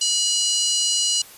harmonic tone with a mistuned harmonic, 971 Hz, B5, 30 cents flat, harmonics 3 / 4 / 5 / 6 / 7 / 8 / 9, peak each -24 / -25 / -26 / -27 / -27 / -28 / -29 dBFS, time 0.01-1.22 s, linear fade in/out 5 ms, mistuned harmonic 4, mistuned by +94 cents, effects white hiss -44 dBFS RMS until 1.37 s + resampled to 32000 Hz

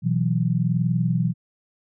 sine chord, B suspended fourth, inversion none, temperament equal, 123.47 / 164.81 / 185 Hz, B2 / E3 / F#3, 0 / 0 / 0 cents, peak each -23 / -22 / -25 dBFS, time 0.02-1.34 s, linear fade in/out 50 ms, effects none

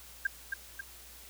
sine tone with echo, 1600 Hz, G6, 35 cents sharp, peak -25 dBFS, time 0.25-0.27 s, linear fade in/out 5 ms, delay 270 ms, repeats 2, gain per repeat -5 dB, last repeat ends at 0.81 s, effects added 60 Hz sine -57 dBFS peak until 1.29 s + white hiss -52 dBFS RMS until 1.29 s

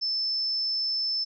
sine tone, 5274 Hz, E8, in tune, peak -25 dBFS, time 0.01-1.25 s, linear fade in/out 20 ms, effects none

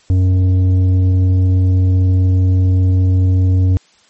sine tone with tanh clipping, 92.5 Hz, F#2, in tune, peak -10 dBFS, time 0.1-3.77 s, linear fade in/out 0 ms, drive 8 dB, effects white hiss -51 dBFS RMS until 4.09 s + MP3 32 kbps

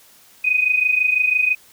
sine tone pair together, 2476 / 2502 Hz, D#7 / D#7, -9 / +9 cents, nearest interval unison, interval 18 cents, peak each -20 / -16 dBFS, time 0.44-1.55 s, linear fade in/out 10 ms, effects white hiss -50 dBFS RMS until 1.72 s

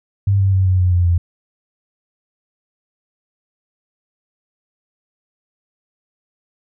sine tone with pitch steps, 99.2 / 96.93 / 94.72 / 92.56 / 90.44 / 88.38 / 86.36 Hz, G2 / G2 / F#2 / F#2 / F#2 / F2 / F2, +21 / -19 / +41 / +1 / -39 / +21 / -19 cents, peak -11 dBFS, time 0.27-1.18 s, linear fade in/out 5 ms, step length 130 ms, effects none

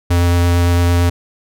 square tone with vibrato, 87 Hz, F2, 6 cents flat, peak -11 dBFS, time 0.1-1.1 s, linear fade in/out 10 ms, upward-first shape triangle, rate 8.9 Hz, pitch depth 11 cents each way, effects none

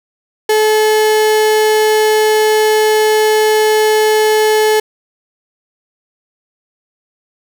35% pulse tone, 430.8 Hz, A4, 37 cents flat, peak -7 dBFS, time 0.49-4.8 s, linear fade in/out 5 ms, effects none

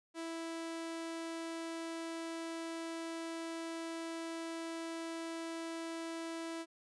sawtooth tone, 329.6 Hz, E4, in tune, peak -36 dBFS, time 0.14-6.66 s, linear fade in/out 50 ms, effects resampled to 24000 Hz

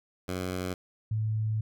10% pulse / sine tone pair in turn, 91.7 / 108.95 Hz, F#2 / A2, -15 / -17 cents, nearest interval minor third, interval 298 cents, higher second, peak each -23 / -26 dBFS, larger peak first, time 0.28-0.74 / 1.11-1.61 s, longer second, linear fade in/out 5 ms, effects none

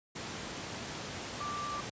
sine tone in noise, 1174.7 Hz, D6, in tune, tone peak -36 dBFS, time 1.4-1.81 s, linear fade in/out 10 ms, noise pink, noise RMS -40 dBFS, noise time 0.15-1.9 s, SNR +1 dB, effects high-pass 100 Hz 12 dB/octave + resampled to 16000 Hz

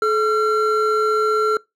triangle tone pair together, 430 / 1365.2 Hz, A4 / F6, -40 / -40 cents, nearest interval octave + minor sixth, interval 2000 cents, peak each -16 dBFS, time 0.02-1.57 s, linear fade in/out 2 ms, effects noise-tail reverb RT60 0.2 s tail -23 dB re dry

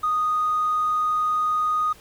triangle tone, 1240 Hz, D#6, 6 cents flat, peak -16 dBFS, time 0.03-1.93 s, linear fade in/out 10 ms, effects tanh soft clip ceiling -17 dBFS + pink hiss -50 dBFS RMS until 2 s

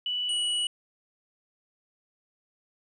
sine / square tone pair in turn, 2960 / 2934 Hz, F#7 / F#7, 0 / -15 cents, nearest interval unison, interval 15 cents, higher first, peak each -27 / -26 dBFS, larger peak second, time 0.06-0.29 / 0.29-0.67 s, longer second, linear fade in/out 2 ms, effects resampled to 24000 Hz + 11-bit

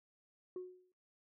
sine tone with exponential decay, 365.5 Hz, F#4, 21 cents flat, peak -36 dBFS, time 0.56-0.92 s, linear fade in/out 2 ms, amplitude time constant 78 ms, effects noise-tail reverb RT60 0.2 s tail -18 dB re dry + tanh soft clip ceiling -38 dBFS

